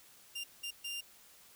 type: tone bursts at uneven times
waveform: sawtooth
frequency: 2794 Hz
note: F7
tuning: in tune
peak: -35 dBFS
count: 3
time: 0.35-0.44 / 0.63-0.71 / 0.84-1.01 s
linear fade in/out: 10 ms
effects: white hiss -60 dBFS RMS until 1.55 s